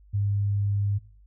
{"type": "tone", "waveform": "sine", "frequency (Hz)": 101.2, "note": "G#2", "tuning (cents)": -44, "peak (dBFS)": -22, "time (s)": [0.13, 0.99], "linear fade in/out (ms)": 20, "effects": ["noise-tail reverb RT60 0.4 s tail -20 dB re dry", "added 50 Hz sine -51 dBFS peak until 1.26 s"]}